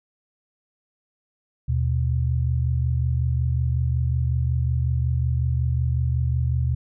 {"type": "tone pair together", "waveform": "sine", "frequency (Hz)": [78.03, 123.47], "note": ["D#2", "B2"], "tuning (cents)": [6, 0], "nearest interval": "minor sixth", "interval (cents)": 794, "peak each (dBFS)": -22, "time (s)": [1.68, 6.75], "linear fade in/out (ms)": 10, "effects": []}